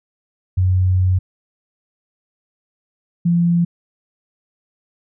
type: tone pair in turn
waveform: sine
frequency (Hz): 92.3 / 171.74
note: F#2 / F3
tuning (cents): -4 / -29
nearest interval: major seventh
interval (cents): 1075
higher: second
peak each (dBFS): -12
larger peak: neither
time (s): 0.57-1.19 / 3.25-3.65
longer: first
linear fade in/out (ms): 10
effects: none